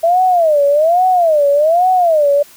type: tone with vibrato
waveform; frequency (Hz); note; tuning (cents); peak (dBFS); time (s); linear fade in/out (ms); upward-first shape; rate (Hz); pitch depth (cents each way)
sine; 649; E5; -27; -8; 0.03-2.43; 10; sine; 1.2; 240
effects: white hiss -42 dBFS RMS until 2.56 s